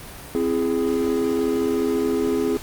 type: chord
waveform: triangle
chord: C augmented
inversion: none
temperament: equal with one note detuned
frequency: 261.6 / 335.8 / 415.3 Hz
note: C4 / E4 / G#4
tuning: 0 / +32 / 0 cents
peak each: -22 / -23 / -20 dBFS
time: 0.35-2.57 s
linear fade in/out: 0 ms
effects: pink hiss -38 dBFS RMS until 2.62 s + Opus 32 kbps